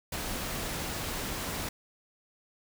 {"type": "noise", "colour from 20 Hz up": "pink", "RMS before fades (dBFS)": -35, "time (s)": [0.12, 1.69], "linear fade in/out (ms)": 5, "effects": []}